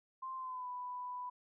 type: tone with pitch glide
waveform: sine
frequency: 1047 to 992.2 Hz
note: C6 to B5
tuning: +1 to +8 cents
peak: -40 dBFS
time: 0.22-1.3 s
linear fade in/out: 10 ms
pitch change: -93 cents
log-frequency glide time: 0.36-0.68 s
effects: none